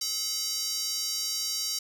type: tone with high-pass filter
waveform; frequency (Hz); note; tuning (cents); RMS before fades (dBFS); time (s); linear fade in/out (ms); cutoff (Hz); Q
square; 429.3; A4; -43; -31; 0.01-1.79; 5; 5200; 3.5
effects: none